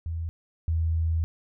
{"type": "tone pair in turn", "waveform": "sine", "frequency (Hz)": [82.41, 81.51], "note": ["E2", "E2"], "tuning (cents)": [0, -19], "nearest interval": "unison", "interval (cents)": 19, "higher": "first", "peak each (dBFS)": [-28, -22], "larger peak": "second", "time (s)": [[0.06, 0.29], [0.68, 1.24]], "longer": "second", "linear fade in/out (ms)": 0, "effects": []}